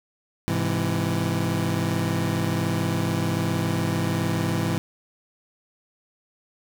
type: chord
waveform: 25% pulse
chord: Ab augmented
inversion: none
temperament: equal with one note detuned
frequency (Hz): 103.83 / 130.81 / 166.44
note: Ab2 / C3 / E3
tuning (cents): 0 / 0 / +17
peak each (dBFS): -23 / -25 / -22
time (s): 0.48-4.78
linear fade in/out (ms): 0
effects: none